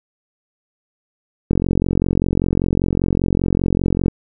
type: click train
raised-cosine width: 3 ms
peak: -4 dBFS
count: 117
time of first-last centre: 1.51-4.082 s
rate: 45.1 Hz
effects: none